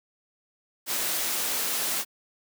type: noise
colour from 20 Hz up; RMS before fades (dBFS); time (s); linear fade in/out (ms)
white; -28; 0.86-2.05; 50
effects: high-pass 200 Hz 12 dB/octave